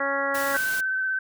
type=harmonic tone; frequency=277.2 Hz; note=C#4; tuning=in tune; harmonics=1 / 2 / 3 / 4 / 5 / 6 / 7; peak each=-36 / -28 / -34 / -31 / -30 / -30 / -31 dBFS; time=0-0.57 s; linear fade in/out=5 ms
type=noise; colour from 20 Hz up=white; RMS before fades=-34 dBFS; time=0.34-0.81 s; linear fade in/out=10 ms
type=tone with vibrato; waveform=sine; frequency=1535 Hz; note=G6; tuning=37 cents flat; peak=-23 dBFS; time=0.54-1.19 s; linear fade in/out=5 ms; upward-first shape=sine; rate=16 Hz; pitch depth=14 cents each way
effects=none